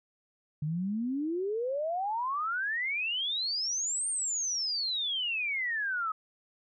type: exponential two-way sweep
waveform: sine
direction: up then down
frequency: 145.4 to 8930 to 1258 Hz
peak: -29 dBFS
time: 0.62-6.12 s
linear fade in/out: 5 ms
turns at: 4.08 s
effects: none